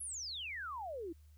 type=exponential sweep; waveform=sine; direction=down; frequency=11440 to 311.1 Hz; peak=-40 dBFS; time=0-1.13 s; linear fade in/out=10 ms; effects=added 75 Hz sine -57 dBFS peak until 1.37 s + white hiss -75 dBFS RMS until 1.37 s